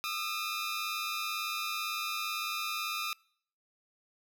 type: tone pair together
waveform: 15% pulse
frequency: 1220.6 / 1318.5 Hz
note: D#6 / E6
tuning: -34 / 0 cents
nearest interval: minor second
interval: 134 cents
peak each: -29 / -31 dBFS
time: 0.04-3.13 s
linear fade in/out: 0 ms
effects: noise-tail reverb RT60 0.6 s tail -25 dB re dry